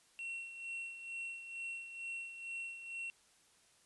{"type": "tone with tremolo", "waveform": "triangle", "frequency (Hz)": 2723, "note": "F7", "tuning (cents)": -44, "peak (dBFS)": -38, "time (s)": [0.19, 3.1], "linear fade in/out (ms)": 0, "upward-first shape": "sine", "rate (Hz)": 2.2, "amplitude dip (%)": 60, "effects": ["white hiss -68 dBFS RMS until 3.85 s", "resampled to 24000 Hz"]}